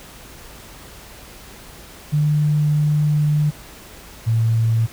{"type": "tone pair in turn", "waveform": "sine", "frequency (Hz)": [149.7, 113.35], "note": ["D3", "A#2"], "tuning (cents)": [33, -48], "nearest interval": "perfect fourth", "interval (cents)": 481, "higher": "first", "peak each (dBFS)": -14, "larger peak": "neither", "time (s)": [[2.12, 3.51], [4.26, 4.87]], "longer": "first", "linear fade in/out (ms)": 20, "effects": ["added 53 Hz sine -48 dBFS peak until 4.92 s", "pink hiss -41 dBFS RMS until 4.92 s"]}